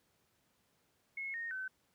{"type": "tone with pitch steps", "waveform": "sine", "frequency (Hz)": [2176, 1851, 1526], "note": ["C#7", "A#6", "G6"], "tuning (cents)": [-33, -13, -47], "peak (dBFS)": -38, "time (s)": [1.17, 1.68], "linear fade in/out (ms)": 5, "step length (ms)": 170, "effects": ["pink hiss -75 dBFS RMS until 1.94 s", "high-pass 80 Hz 12 dB/octave"]}